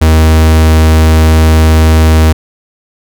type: tone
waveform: 45% pulse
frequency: 79.3 Hz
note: D#2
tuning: 33 cents sharp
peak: -3 dBFS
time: 0.01-2.33 s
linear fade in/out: 10 ms
effects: none